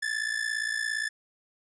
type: ring-modulated tone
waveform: 45% pulse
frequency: 1745 Hz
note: A6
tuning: 15 cents flat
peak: -25 dBFS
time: 0.02-1.09 s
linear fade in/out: 10 ms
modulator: 28.7 Hz
effects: resampled to 24000 Hz